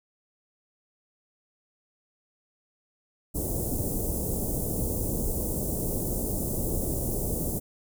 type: band-stop noise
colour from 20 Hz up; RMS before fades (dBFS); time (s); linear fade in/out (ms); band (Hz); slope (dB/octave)
pink; -29; 3.34-7.6; 20; 570 to 8500; 24
effects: none